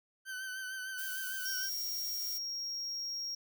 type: tone with vibrato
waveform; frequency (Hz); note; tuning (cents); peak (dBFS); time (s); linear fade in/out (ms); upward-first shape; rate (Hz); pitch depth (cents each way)
40% pulse; 1529; G6; -44; -38; 0.25-1.7; 50; triangle; 6.6; 44
type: noise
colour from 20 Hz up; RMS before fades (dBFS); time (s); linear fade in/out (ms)
violet; -42; 0.97-2.39; 20
type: tone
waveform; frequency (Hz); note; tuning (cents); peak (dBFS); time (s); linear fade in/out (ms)
triangle; 5588; F8; 0; -35; 1.45-3.35; 5
effects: none